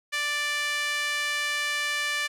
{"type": "tone with high-pass filter", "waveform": "sawtooth", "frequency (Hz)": 587.3, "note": "D5", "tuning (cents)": 0, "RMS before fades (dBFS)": -28, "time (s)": [0.12, 2.28], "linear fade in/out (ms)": 20, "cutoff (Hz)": 1900, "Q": 2.1, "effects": ["low-pass 11000 Hz 12 dB/octave"]}